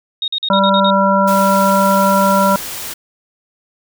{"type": "tone bursts", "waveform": "sine", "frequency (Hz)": 3729, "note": "A#7", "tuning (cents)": 0, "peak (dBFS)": -16, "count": 7, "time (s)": [0.22, 0.903], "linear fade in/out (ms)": 2, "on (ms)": 59, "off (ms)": 45}
{"type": "harmonic tone", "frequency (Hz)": 195.3, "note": "G3", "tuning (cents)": -6, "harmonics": [1, 3, 5, 7], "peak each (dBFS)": [-15, -15, -14, -17], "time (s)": [0.5, 2.56], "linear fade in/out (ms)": 2}
{"type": "noise", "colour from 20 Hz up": "white", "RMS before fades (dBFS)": -26, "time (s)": [1.27, 2.94], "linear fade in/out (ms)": 10}
{"effects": []}